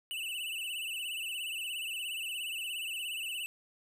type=tone with vibrato; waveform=square; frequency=2800 Hz; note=F7; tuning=4 cents sharp; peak=-36 dBFS; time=0.11-3.46 s; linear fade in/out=0 ms; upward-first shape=sine; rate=17 Hz; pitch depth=120 cents each way; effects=none

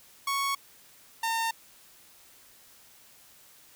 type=tone pair in turn; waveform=sawtooth; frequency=1108.7 / 909.1 Hz; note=C#6 / A#5; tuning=0 / -44 cents; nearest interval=minor third; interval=344 cents; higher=first; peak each=-23 dBFS; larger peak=neither; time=0.27-0.55 / 1.23-1.51 s; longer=neither; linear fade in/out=5 ms; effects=white hiss -56 dBFS RMS until 3.75 s

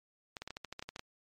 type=clicks; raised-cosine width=0.2 ms; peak=-24 dBFS; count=12; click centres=0.368 / 0.42 / 0.476 / 0.506 / 0.569 / 0.647 / 0.726 / 0.794 / 0.825 / 0.89 / 0.961 / 0.994 s; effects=MP3 64 kbps

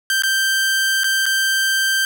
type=tone with dropouts; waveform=sawtooth; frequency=1568 Hz; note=G6; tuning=in tune; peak=-12 dBFS; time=0.1-2.05 s; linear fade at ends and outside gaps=1 ms; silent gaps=0.222-0.235 / 1.035-1.042 / 1.257-1.263 s; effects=none

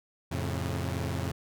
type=chord; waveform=sawtooth; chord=F augmented; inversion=none; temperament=equal with one note detuned; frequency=87.31 / 110 / 135.97 Hz; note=F2 / A2 / C#3; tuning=0 / 0 / -33 cents; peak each=-29 / -32 / -31 dBFS; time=0.31-1.32 s; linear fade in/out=10 ms; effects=none

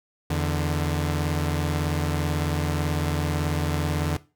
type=tone pair together; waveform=sawtooth; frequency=83.2 / 148.25 Hz; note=E2 / D3; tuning=+17 / +17 cents; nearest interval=minor seventh; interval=1000 cents; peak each=-22 dBFS; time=0.3-4.17 s; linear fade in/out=5 ms; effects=noise-tail reverb RT60 0.3 s tail -18 dB re dry

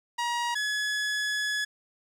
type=tone pair in turn; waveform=sawtooth; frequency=952 / 1696.3 Hz; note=A#5 / G#6; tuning=+36 / +36 cents; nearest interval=minor seventh; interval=1000 cents; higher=second; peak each=-23 dBFS; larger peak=neither; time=0.18-0.55 / 0.55-1.65 s; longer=second; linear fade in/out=10 ms; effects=low-pass 8000 Hz 12 dB/octave + 10-bit

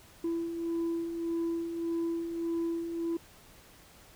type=beating tone pair; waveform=sine; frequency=333 / 334.7 Hz; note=E4 / E4; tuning=+18 / +26 cents; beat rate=1.7 Hz; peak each=-37 / -29 dBFS; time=0.24-3.17 s; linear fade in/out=5 ms; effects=tanh soft clip ceiling -27 dBFS + pink hiss -56 dBFS RMS until 4.15 s

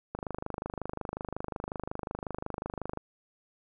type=click train; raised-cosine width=1 ms; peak=-20 dBFS; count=73; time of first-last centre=0.15-2.974 s; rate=25.5 Hz; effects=none

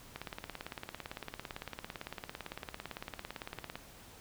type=click train; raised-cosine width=0.3 ms; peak=-24 dBFS; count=65; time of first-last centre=0.16-3.756 s; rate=17.8 Hz; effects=pink hiss -55 dBFS RMS until 4.2 s

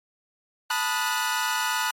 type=chord; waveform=sawtooth; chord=B dominant seventh; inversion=third; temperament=equal with one note detuned; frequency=880 / 987.8 / 1244.5 / 1460.4 Hz; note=A5 / B5 / D#6 / F#6; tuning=0 / 0 / 0 / -23 cents; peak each=-26 / -26 / -28 / -24 dBFS; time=0.7-1.91 s; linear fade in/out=5 ms; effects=MP3 64 kbps

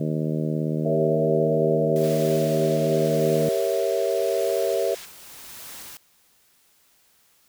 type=harmonic tone; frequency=77.78 Hz; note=D#2; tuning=in tune; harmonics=2 / 3 / 4 / 5 / 6 / 7 / 8; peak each=-25 / -29 / -31 / -33 / -35 / -36 / -37 dBFS; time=0-3.49 s; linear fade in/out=5 ms
type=chord; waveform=sine; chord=G diminished seventh; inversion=none; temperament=equal; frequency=392 / 466.2 / 554.4 / 659.3 Hz; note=G4 / Bb4 / Db5 / Fb5; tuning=0 / 0 / 0 / 0 cents; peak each=-26 dBFS; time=0.85-4.95 s; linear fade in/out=10 ms
type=noise with tremolo; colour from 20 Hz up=white; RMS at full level=-39 dBFS; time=1.96-5.97 s; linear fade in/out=0 ms; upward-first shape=triangle; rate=0.86 Hz; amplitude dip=55%
type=band-pass noise; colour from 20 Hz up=white; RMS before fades=-43 dBFS; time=2.03-5.06 s; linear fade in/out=10 ms; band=1300 to 6000 Hz; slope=12 dB/octave
effects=white hiss -61 dBFS RMS until 7.48 s

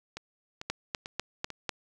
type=two click trains; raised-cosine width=0.2 ms; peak=-13 / -21 dBFS; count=5 / 4; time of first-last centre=0.7-1.693 / 0.17-1.503 s; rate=4.03 / 2.25 Hz; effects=none

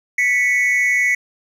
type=tone pair together; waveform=triangle; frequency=1972.9 / 2217 Hz; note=B6 / C#7; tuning=-2 / 0 cents; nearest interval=major second; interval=202 cents; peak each=-15 dBFS; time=0.18-1.15 s; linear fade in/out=5 ms; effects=none

